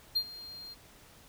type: tone with ADSR envelope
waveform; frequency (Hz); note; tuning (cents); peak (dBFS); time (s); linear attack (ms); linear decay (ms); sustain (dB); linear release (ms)
triangle; 4200; C8; +6; -23; 0.15-0.75; 15; 68; -19; 27
effects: pink hiss -57 dBFS RMS until 1.28 s